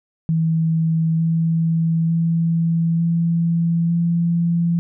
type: tone with pitch steps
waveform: sine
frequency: 162.1 / 163.98 / 165.89 / 167.82 / 169.77 Hz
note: E3 / E3 / E3 / E3 / F3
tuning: -29 / -9 / +11 / +31 / -49 cents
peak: -15 dBFS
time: 0.29-4.79 s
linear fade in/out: 0 ms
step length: 900 ms
effects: none